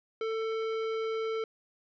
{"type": "tone with hard clipping", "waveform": "sine", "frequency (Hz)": 445.2, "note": "A4", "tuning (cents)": 20, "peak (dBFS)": -32, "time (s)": [0.21, 1.44], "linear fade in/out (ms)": 2, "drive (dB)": 14, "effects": ["resampled to 16000 Hz"]}